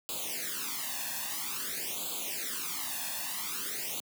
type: noise with flanger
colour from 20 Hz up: white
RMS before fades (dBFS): -36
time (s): 0.09-4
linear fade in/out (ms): 0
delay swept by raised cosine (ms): 0.26 to 1.16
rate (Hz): 0.5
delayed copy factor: +0.95
effects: high-pass 200 Hz 12 dB/octave